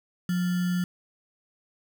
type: tone with sample-and-hold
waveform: sine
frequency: 178.9 Hz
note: F3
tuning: 42 cents sharp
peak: -23 dBFS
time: 0.29-0.84 s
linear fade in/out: 2 ms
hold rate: 1575 Hz
effects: none